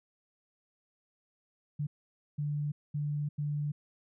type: tone bursts at uneven times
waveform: sine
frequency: 147.1 Hz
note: D3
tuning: 3 cents sharp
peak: -30 dBFS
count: 4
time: 1.79-1.87 / 2.38-2.72 / 2.94-3.29 / 3.38-3.72 s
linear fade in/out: 10 ms
effects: none